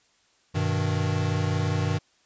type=chord; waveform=square; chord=G augmented; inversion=none; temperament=equal; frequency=98 / 123.47 / 155.56 Hz; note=G2 / B2 / D#3; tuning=0 / 0 / 0 cents; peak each=-27 / -31 / -28 dBFS; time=0.54-1.99 s; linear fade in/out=20 ms; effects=white hiss -64 dBFS RMS until 2.25 s + resampled to 16000 Hz